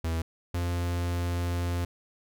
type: tone pair in turn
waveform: 45% pulse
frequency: 82 / 87.2 Hz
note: E2 / F2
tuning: -9 / -2 cents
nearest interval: minor second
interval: 107 cents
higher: second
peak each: -27 dBFS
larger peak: neither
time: 0.04-0.22 / 0.54-1.85 s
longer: second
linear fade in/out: 5 ms
effects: none